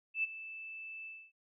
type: tone with ADSR envelope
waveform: sine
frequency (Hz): 2637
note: E7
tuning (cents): 0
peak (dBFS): -28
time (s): 0.14-1.32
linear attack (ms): 95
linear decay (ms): 22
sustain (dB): -15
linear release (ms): 260
effects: none